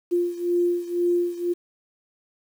sine beating tone pair, 349.2 / 351.2 Hz, F4 / F4, 0 / +10 cents, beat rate 2 Hz, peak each -22 / -25 dBFS, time 0.11-1.54 s, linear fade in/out 20 ms, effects 8-bit

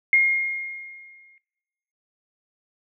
sine tone with exponential decay, 2137 Hz, C7, 36 cents sharp, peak -12 dBFS, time 0.13-1.38 s, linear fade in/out 1 ms, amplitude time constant 270 ms, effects noise-tail reverb RT60 1.0 s tail -19 dB re dry

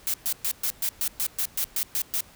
blue noise bursts, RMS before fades -26 dBFS, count 12, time 0.07-2.206 s, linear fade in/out 0 ms, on 68 ms, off 120 ms, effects pink hiss -52 dBFS RMS until 2.35 s

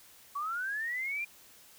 sine linear sweep, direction up, 1108.7 to 2416 Hz, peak -32 dBFS, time 0.35-1.25 s, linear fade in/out 10 ms, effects white hiss -57 dBFS RMS until 1.78 s

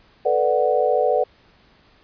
sine chord, B minor seventh, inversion third, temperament equal, 440 / 493.9 / 587.3 / 740 Hz, A4 / B4 / D5 / F#5, 0 / 0 / 0 / 0 cents, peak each -23 / -20 / -21 / -22 dBFS, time 0.25-1.24 s, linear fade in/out 10 ms, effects pink hiss -55 dBFS RMS until 2.03 s + resampled to 11025 Hz

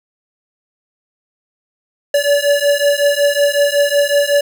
square beating tone pair, 571 / 576.4 Hz, D5 / D5, -49 / -33 cents, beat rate 5.4 Hz, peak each -15 dBFS, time 2.14-4.41 s, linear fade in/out 5 ms, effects none

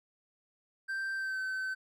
triangle tone with pitch glide, 1568 to 1531.3 Hz, G6 to G6, 0 to -41 cents, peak -31 dBFS, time 0.88-1.75 s, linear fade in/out 20 ms, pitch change -41 cents, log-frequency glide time 1.15-1.4 s, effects none

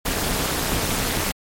pink noise with amplitude modulation, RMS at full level -19 dBFS, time 0.05-1.32 s, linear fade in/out 10 ms, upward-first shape sine, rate 221 Hz, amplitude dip 95%, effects MP3 64 kbps

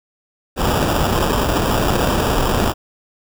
pink noise with sample-and-hold, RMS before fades -17 dBFS, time 0.56-2.74 s, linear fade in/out 50 ms, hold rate 2100 Hz, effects none

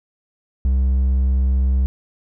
sine tone with hard clipping, 65.41 Hz, C2, in tune, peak -15 dBFS, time 0.65-1.86 s, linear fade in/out 0 ms, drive 3 dB, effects none

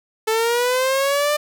sawtooth linear sweep, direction up, 435.9 to 600 Hz, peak -13 dBFS, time 0.27-1.37 s, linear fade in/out 10 ms, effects none

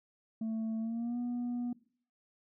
sine tone with pitch glide, 222.6 to 242.7 Hz, A3 to B3, +20 to -30 cents, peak -30 dBFS, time 0.41-1.73 s, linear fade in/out 5 ms, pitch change +150 cents, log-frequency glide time 0.8-1.18 s, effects noise-tail reverb RT60 0.5 s tail -21 dB re dry + tanh soft clip ceiling -32 dBFS

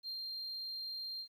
sine tone with ADSR envelope, 4186 Hz, C8, in tune, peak -36 dBFS, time 0.03-1.28 s, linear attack 54 ms, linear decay 81 ms, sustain -2 dB, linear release 83 ms, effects tanh soft clip ceiling -38 dBFS + 12-bit

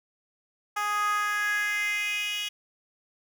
10% pulse tone with high-pass filter sweep, 415.3 Hz, G#4, in tune, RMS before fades -28 dBFS, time 0.76-2.49 s, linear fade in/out 10 ms, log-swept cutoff 1000 to 3100 Hz, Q 4.8, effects none

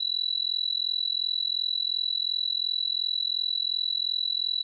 sine tone with amplitude modulation, 3944 Hz, B7, 3 cents flat, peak -21 dBFS, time 0-4.63 s, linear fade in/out 10 ms, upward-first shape sine, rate 42.8 Hz, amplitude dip 100%, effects none

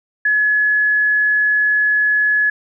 sine tone, 1699 Hz, G#6, 39 cents sharp, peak -12 dBFS, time 0.25-2.5 s, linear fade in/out 5 ms, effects none

